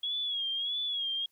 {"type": "tone with vibrato", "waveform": "sine", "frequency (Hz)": 3322, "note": "G#7", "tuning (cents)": 0, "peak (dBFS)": -30, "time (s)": [0.03, 1.26], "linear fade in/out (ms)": 5, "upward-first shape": "sine", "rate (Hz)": 1.6, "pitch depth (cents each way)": 77, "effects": ["white hiss -73 dBFS RMS until 1.31 s"]}